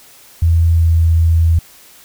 sine tone with pitch glide, 83.2 to 82.39 Hz, E2 to E2, +17 to 0 cents, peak -8 dBFS, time 0.42-1.59 s, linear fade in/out 5 ms, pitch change -17 cents, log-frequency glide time 0.74-0.83 s, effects white hiss -43 dBFS RMS until 2.04 s

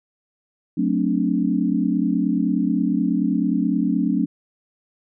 sine chord, D dominant seventh, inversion first, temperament just, 183.54 / 220.2 / 264.3 / 293.7 Hz, F#3 / A3 / C4 / D4, -14 / +2 / +18 / 0 cents, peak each -23 dBFS, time 0.77-4.26 s, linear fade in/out 10 ms, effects none

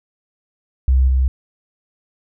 sine tone pair in turn, 65 / 65 Hz, C2 / C2, -11 / -11 cents, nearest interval unison, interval 0 cents, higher neither, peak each -10 / -12 dBFS, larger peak first, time 0.88-1.08 / 1.08-1.28 s, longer neither, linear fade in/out 0 ms, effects none

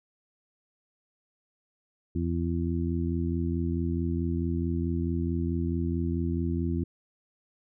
harmonic tone, 84.6 Hz, E2, 45 cents sharp, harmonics 1 / 2 / 3 / 4, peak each -29 / -32 / -32 / -34 dBFS, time 2.15-6.84 s, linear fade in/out 5 ms, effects none

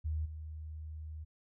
sine tone with level steps, 77.78 Hz, D#2, in tune, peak -32 / -41 dBFS, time 0.04-1.25 s, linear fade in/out 20 ms, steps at 0.25 s, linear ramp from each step 10 ms, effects none

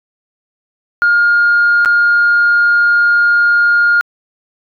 sine tone with dropouts, 1417 Hz, F6, 25 cents sharp, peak -6 dBFS, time 1.02-4.01 s, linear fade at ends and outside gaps 0 ms, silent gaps 1.849-1.858 s, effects tanh soft clip ceiling -4 dBFS

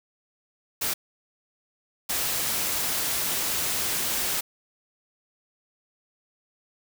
white noise bursts at uneven times, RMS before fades -27 dBFS, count 2, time 0.81-0.94 / 2.09-4.41 s, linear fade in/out 10 ms, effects none

